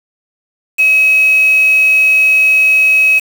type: tone with quantisation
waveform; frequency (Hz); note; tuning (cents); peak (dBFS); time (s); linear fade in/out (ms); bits
sine; 2556; D#7; +46; -6; 0.78-3.2; 20; 4
effects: none